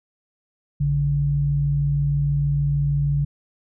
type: tone pair together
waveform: sine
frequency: 56.83 / 143.2 Hz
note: A#1 / D3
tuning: -43 / -43 cents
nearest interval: octave + major third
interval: 1600 cents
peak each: -27 / -18 dBFS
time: 0.8-3.25 s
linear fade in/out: 10 ms
effects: none